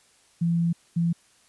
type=tone bursts at uneven times; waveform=sine; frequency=169.1 Hz; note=E3; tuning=44 cents sharp; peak=-20 dBFS; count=2; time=0.41-0.73 / 0.96-1.13 s; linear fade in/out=10 ms; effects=white hiss -60 dBFS RMS until 1.48 s + resampled to 24000 Hz